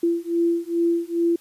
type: beating tone pair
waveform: sine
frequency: 337.9 / 340.3 Hz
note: E4 / F4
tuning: +43 / -45 cents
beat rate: 2.4 Hz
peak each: -22 dBFS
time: 0.03-1.36 s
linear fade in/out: 5 ms
effects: white hiss -54 dBFS RMS until 1.4 s + resampled to 32000 Hz